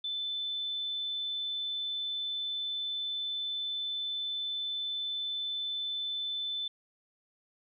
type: tone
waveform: sine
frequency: 3520 Hz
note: A7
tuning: in tune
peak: -32 dBFS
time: 0.04-6.68 s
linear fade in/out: 5 ms
effects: none